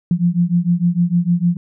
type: beating tone pair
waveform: sine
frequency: 170.7 / 177.3 Hz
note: F3 / F3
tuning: -39 / +26 cents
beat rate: 6.6 Hz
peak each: -16 dBFS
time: 0.11-1.57 s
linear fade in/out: 2 ms
effects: none